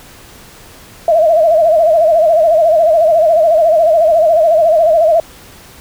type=tone with vibrato; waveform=sine; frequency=648 Hz; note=E5; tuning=30 cents flat; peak=-6 dBFS; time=1.08-5.2 s; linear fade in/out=2 ms; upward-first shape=sine; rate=14 Hz; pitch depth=100 cents each way; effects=pink hiss -38 dBFS RMS until 5.8 s